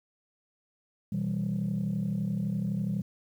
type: chord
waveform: sine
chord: E minor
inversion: second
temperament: equal with one note detuned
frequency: 123.47 / 164.05 / 196 Hz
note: B2 / E3 / G3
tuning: 0 / -8 / 0 cents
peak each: -33 / -31 / -29 dBFS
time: 1.12-3.02 s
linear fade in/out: 5 ms
effects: tanh soft clip ceiling -23 dBFS + 10-bit